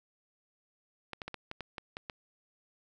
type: clicks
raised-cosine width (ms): 0.3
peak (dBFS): -23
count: 9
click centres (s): 1.133 / 1.218 / 1.28 / 1.343 / 1.514 / 1.607 / 1.782 / 1.969 / 2.098
effects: none